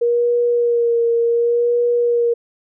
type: tone with vibrato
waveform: sine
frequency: 472.9 Hz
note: A#4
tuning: 25 cents sharp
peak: -13 dBFS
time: 0.01-2.34 s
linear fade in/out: 10 ms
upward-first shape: sine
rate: 0.68 Hz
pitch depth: 25 cents each way
effects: none